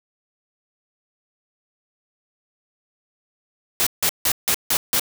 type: noise bursts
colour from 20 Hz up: white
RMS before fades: -19 dBFS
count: 6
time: 3.8-4.996 s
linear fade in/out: 0 ms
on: 66 ms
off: 160 ms
effects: none